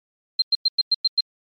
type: tone bursts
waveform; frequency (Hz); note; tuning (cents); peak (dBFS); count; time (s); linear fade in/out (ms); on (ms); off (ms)
sine; 4158; C8; -12; -14; 7; 0.39-1.207; 5; 31; 100
effects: MP3 64 kbps